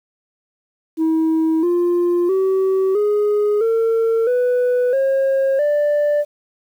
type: tone with pitch steps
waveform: sine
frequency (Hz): 320.9 / 349.9 / 381.6 / 416.2 / 453.8 / 494.9 / 539.7 / 588.5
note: E4 / F4 / G4 / G#4 / A#4 / B4 / C#5 / D5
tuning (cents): -46 / +3 / -47 / +4 / -47 / +4 / -46 / +3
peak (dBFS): -11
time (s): 0.97-6.25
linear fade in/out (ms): 50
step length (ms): 660
effects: tanh soft clip ceiling -13 dBFS + 8-bit